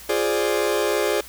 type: chord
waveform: 40% pulse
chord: D half-diminished seventh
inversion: first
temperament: equal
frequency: 349.2 / 415.3 / 523.3 / 587.3 Hz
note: F4 / Ab4 / C5 / D5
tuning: 0 / 0 / 0 / 0 cents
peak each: -26 / -22 / -26 / -25 dBFS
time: 0.09-1.21 s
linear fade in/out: 5 ms
effects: added 60 Hz sine -48 dBFS peak until 1.28 s + white hiss -42 dBFS RMS until 1.28 s